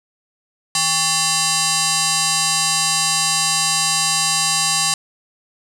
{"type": "tone with frequency modulation", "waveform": "sine", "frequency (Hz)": 1760, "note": "A6", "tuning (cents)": 0, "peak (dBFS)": -14, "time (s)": [0.75, 4.94], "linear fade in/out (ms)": 2, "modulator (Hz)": 960, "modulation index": 8, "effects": ["tanh soft clip ceiling -11 dBFS", "8-bit"]}